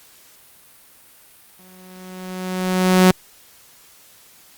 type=tone with exponential growth; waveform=sawtooth; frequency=184.6 Hz; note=F#3; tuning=4 cents flat; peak=-4 dBFS; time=1.59-3.11 s; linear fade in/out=2 ms; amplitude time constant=330 ms; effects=white hiss -49 dBFS RMS until 4.57 s + Opus 48 kbps